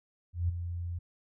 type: tone with ADSR envelope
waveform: sine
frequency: 86.6 Hz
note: F2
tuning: 14 cents flat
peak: -24 dBFS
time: 0.33-0.99 s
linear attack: 160 ms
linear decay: 11 ms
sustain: -9 dB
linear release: 10 ms
effects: none